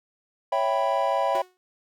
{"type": "chord", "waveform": "triangle", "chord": "C# half-diminished seventh", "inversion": "none", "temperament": "equal", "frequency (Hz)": [554.4, 659.3, 784, 987.8], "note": ["C#5", "E5", "G5", "B5"], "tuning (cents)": [0, 0, 0, 0], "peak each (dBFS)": -25, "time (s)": [0.52, 1.42], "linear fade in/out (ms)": 5}
{"type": "tone with exponential decay", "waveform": "sawtooth", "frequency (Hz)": 366.7, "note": "F#4", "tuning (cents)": -15, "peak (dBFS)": -27, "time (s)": [1.35, 1.57], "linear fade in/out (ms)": 0, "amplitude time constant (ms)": 46}
{"effects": []}